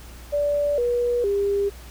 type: tone with pitch steps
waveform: sine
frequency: 581 / 482.9 / 401.4 Hz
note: D5 / B4 / G4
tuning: -19 / -39 / +41 cents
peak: -19 dBFS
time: 0.32-1.7 s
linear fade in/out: 20 ms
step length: 460 ms
effects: added 60 Hz sine -40 dBFS peak until 1.9 s + pink hiss -46 dBFS RMS until 1.9 s